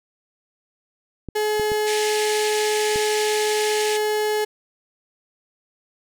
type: clicks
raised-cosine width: 3 ms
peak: -19 dBFS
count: 4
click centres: 1.287 / 1.597 / 1.718 / 2.959 s
type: tone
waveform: 35% pulse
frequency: 425 Hz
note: G#4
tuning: 40 cents sharp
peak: -18 dBFS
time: 1.35-4.45 s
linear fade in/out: 10 ms
type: band-pass noise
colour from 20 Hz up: pink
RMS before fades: -29 dBFS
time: 1.86-3.98 s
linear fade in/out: 20 ms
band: 1900 to 10000 Hz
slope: 48 dB/octave
effects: none